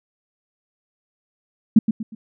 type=tone with echo; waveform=sine; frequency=220 Hz; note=A3; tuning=in tune; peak=-6 dBFS; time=1.76-1.79 s; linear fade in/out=5 ms; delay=120 ms; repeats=3; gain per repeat=-9 dB; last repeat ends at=2.15 s; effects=none